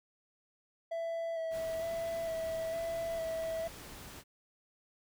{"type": "tone with vibrato", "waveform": "triangle", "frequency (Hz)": 658, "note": "E5", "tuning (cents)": -3, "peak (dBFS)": -32, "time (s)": [0.91, 3.68], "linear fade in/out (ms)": 10, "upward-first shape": "square", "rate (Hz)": 1.1, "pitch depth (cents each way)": 17}
{"type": "noise", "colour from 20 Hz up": "pink", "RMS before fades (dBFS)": -49, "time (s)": [1.5, 4.24], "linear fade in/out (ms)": 50}
{"effects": []}